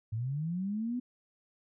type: linear sweep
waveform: sine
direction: up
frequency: 104.6 to 252.6 Hz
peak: -31 dBFS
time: 0.12-1 s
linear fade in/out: 10 ms
effects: none